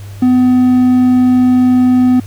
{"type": "tone", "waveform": "triangle", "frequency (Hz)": 251.6, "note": "B3", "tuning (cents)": 32, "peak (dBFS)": -4, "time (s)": [0.22, 2.2], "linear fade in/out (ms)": 5, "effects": ["added 100 Hz sine -26 dBFS peak until 2.26 s", "pink hiss -40 dBFS RMS until 2.26 s"]}